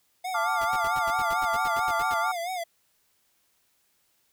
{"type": "tone with vibrato", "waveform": "square", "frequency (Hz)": 710, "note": "F5", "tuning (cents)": 28, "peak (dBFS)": -30, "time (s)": [0.24, 2.64], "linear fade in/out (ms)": 10, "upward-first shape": "sine", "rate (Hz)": 4.5, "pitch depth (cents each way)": 100}
{"type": "chord", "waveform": "sine", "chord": "D minor", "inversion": "second", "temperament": "equal", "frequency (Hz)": [880, 1174.7, 1396.9], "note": ["A5", "D6", "F6"], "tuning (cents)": [0, 0, 0], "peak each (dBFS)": -29, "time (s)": [0.34, 2.32], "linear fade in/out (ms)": 10}
{"type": "noise bursts", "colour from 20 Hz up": "pink", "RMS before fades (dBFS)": -39, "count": 14, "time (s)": [0.61, 2.143], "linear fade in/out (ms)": 5, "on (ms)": 38, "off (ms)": 77}
{"effects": ["white hiss -69 dBFS RMS until 4.32 s"]}